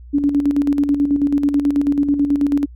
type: tone with tremolo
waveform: sine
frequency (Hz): 285.7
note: D4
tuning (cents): -48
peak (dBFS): -11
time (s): 0.13-2.66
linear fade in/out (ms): 20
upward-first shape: square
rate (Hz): 9.2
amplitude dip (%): 55
effects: added 60 Hz sine -35 dBFS peak until 2.75 s + MP3 64 kbps